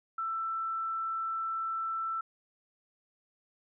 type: tone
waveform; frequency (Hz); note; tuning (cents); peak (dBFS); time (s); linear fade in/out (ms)
sine; 1331; E6; +16; -31; 0.18-2.21; 5
effects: none